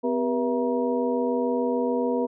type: tone cluster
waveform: sine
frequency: 252.8 / 394.6 / 481.5 / 664 / 948 Hz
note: B3 / G4 / B4 / E5 / A#5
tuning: +41 / +11 / -44 / +12 / +29 cents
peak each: -26 / -31 / -25 / -33 / -33 dBFS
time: 0.03-2.27 s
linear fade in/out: 20 ms
effects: none